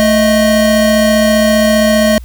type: tone pair together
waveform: square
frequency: 219.7 / 624 Hz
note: A3 / D#5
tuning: -2 / +5 cents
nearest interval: octave + tritone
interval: 1807 cents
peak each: -11 dBFS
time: 0-2.18 s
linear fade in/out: 0 ms
effects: added 60 Hz sine -26 dBFS peak until 2.24 s + white hiss -47 dBFS RMS until 2.24 s